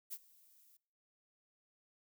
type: noise with ADSR envelope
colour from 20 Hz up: violet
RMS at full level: -42 dBFS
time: 0.1-0.77 s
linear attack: 27 ms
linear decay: 50 ms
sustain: -24 dB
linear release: 4 ms
effects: noise-tail reverb RT60 0.6 s tail -24 dB re dry